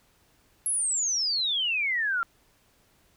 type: exponential sweep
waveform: sine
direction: down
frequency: 11175 to 1348 Hz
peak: -24 dBFS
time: 0.66-2.23 s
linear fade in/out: 0 ms
effects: pink hiss -64 dBFS RMS until 3.16 s